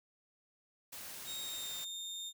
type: noise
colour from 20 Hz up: white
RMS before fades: -47 dBFS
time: 0.92-1.85 s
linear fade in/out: 10 ms
type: tone with pitch glide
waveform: 30% pulse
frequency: 3729 to 3646 Hz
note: A#7 to A#7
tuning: 0 to -39 cents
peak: -38 dBFS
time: 1.25-2.33 s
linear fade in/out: 50 ms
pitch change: -39 cents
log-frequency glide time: 1.4-1.77 s
effects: none